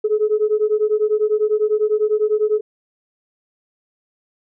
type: beating tone pair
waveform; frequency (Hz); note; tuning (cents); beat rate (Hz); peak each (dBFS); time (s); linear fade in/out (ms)
sine; 421.6 / 431.6; G#4 / A4; +26 / -33; 10; -17; 0.04-2.61; 10
effects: tanh soft clip ceiling -8 dBFS